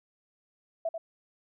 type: tone with echo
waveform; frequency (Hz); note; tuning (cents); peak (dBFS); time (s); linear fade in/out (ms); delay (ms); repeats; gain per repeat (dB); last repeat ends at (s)
sine; 659.3; E5; 0; -27; 0.85-0.89; 5; 90; 1; -6; 0.98
effects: none